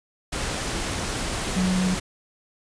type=tone in noise; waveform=sine; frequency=184.9 Hz; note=F#3; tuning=1 cent flat; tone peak=-20 dBFS; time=1.56-1.95 s; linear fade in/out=10 ms; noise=pink; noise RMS=-28 dBFS; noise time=0.32-2 s; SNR=+5 dB; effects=resampled to 22050 Hz